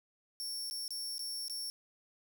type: tone with dropouts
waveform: sawtooth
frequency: 5460 Hz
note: F8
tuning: 40 cents flat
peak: -35 dBFS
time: 0.4-1.7 s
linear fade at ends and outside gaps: 0 ms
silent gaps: 0.7-0.71 / 0.879-0.906 / 1.181-1.193 / 1.481-1.498 s
effects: none